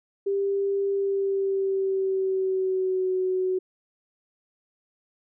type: tone with pitch glide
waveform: sine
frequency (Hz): 396.2 to 371.8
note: G4 to F#4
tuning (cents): +18 to +8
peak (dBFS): -22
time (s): 0.26-3.59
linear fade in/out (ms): 10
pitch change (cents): -110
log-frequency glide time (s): 0.91-3.11
effects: none